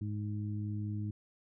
harmonic tone, 104.6 Hz, G#2, 13 cents sharp, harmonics 1 / 2 / 3, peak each -35 / -41 / -45 dBFS, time 0.01-1.11 s, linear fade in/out 5 ms, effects none

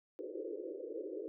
white band-pass noise, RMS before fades -43 dBFS, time 0.19-1.28 s, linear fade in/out 0 ms, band 310 to 530 Hz, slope 96 dB/octave, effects none

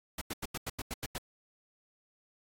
pink noise bursts, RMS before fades -37 dBFS, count 9, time 0.18-1.182 s, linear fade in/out 5 ms, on 34 ms, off 87 ms, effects AAC 48 kbps

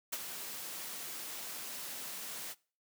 white noise with ADSR envelope, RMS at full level -35 dBFS, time 0.12-2.55 s, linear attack 13 ms, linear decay 31 ms, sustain -8 dB, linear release 39 ms, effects noise-tail reverb RT60 0.4 s tail -23 dB re dry + high-pass 150 Hz 12 dB/octave

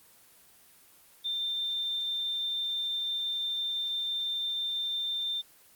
sine tone, 3586 Hz, A7, 32 cents sharp, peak -29 dBFS, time 1.24-5.42 s, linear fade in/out 20 ms, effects white hiss -58 dBFS RMS until 5.75 s + Opus 24 kbps

